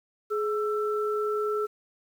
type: tone pair together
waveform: sine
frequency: 422.1 / 1332 Hz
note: G#4 / E6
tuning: +28 / +18 cents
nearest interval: octave + minor sixth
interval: 1990 cents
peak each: -26 / -31 dBFS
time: 0.3-1.67 s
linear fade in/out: 20 ms
effects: 9-bit